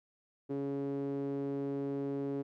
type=tone with band-pass filter; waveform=sawtooth; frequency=139.5 Hz; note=C#3; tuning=11 cents sharp; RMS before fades=-36 dBFS; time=0.49-2.43 s; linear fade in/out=20 ms; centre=350 Hz; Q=7.9; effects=none